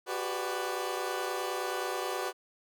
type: chord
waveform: 20% pulse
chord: G major seventh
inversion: third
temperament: equal with one note detuned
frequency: 370 / 399.5 / 493.9 / 587.3 Hz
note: F#4 / G4 / B4 / D5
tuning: 0 / +33 / 0 / 0 cents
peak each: -31 / -34 / -32 / -35 dBFS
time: 0.06-2.33 s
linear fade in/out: 50 ms
effects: none